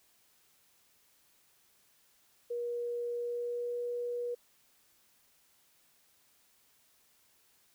sine tone with pitch glide, 478.2 to 482.6 Hz, A#4 to B4, +44 to -40 cents, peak -33 dBFS, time 2.5-4.35 s, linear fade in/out 10 ms, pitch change +16 cents, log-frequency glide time 3.15-3.79 s, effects white hiss -68 dBFS RMS until 7.74 s

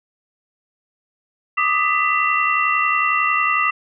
sine tone cluster, 1179 / 1250 / 1991 / 2722 Hz, D6 / D#6 / B6 / F7, +6 / +8 / +14 / -45 cents, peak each -21 dBFS, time 1.57-3.71 s, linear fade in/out 10 ms, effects none

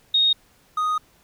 sine / triangle tone pair in turn, 3727 / 1243.7 Hz, A#7 / D#6, -1 / -1 cents, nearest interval octave + perfect fifth, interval 1900 cents, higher first, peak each -15 / -18 dBFS, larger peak first, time 0.14-0.33 / 0.77-0.98 s, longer second, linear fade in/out 5 ms, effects pink hiss -58 dBFS RMS until 1.23 s

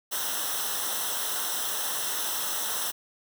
white noise with comb filter, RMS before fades -30 dBFS, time 0.11-2.92 s, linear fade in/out 20 ms, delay 0.43 ms, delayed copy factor -0.8, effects none

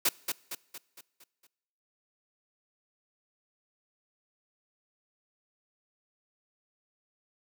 white noise with echo, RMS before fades -25 dBFS, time 0.05-0.09 s, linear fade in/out 5 ms, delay 230 ms, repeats 6, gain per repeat -6 dB, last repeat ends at 1.47 s, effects noise-tail reverb RT60 1.0 s tail -23 dB re dry + high-pass 150 Hz 12 dB/octave

